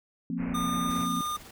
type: chord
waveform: sine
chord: F suspended fourth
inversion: none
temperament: equal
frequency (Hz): 174.61 / 233.1 / 261.6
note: F3 / Bb3 / C4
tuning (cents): 0 / 0 / 0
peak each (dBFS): -33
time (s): 0.3-1.21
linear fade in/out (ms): 2
type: low-pass noise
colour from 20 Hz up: pink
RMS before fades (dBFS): -40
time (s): 0.37-1.08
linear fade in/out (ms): 50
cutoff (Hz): 2600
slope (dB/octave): 96
type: tone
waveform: square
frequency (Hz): 1213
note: D#6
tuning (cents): -44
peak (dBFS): -30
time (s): 0.54-1.37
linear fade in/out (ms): 10
type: noise with tremolo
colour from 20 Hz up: pink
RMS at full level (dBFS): -46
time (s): 0.9-1.51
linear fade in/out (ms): 5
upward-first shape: sine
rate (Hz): 20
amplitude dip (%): 45
effects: none